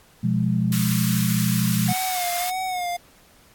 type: chord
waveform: sine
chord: F diminished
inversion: second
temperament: equal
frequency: 123.47 / 174.61 / 207.7 Hz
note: Cb3 / F3 / Ab3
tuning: 0 / 0 / 0 cents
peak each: -23 dBFS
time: 0.23-1.93 s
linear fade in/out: 10 ms
type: high-pass noise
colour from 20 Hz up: white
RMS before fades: -29 dBFS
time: 0.72-2.5 s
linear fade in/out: 2 ms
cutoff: 1000 Hz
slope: 96 dB/octave
type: tone with vibrato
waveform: square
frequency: 726 Hz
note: F#5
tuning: 33 cents flat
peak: -25 dBFS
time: 1.88-2.97 s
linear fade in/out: 10 ms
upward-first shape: sine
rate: 1.7 Hz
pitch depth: 61 cents each way
effects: pink hiss -54 dBFS RMS until 3.54 s + AAC 64 kbps